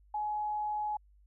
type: tone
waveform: sine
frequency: 843 Hz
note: G#5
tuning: 26 cents sharp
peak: -31 dBFS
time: 0.14-0.97 s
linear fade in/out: 5 ms
effects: added 50 Hz sine -59 dBFS peak until 1.26 s